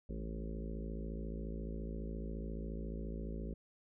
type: harmonic tone with a mistuned harmonic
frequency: 54.4 Hz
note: A1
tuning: 19 cents flat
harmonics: 1 / 3 / 4 / 5 / 6 / 7 / 8 / 9 / 10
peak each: -41 / -47 / -47 / -53 / -54 / -52 / -53 / -58 / -56 dBFS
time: 0.09-3.54 s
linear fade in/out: 5 ms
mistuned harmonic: 3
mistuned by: -53 cents
effects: none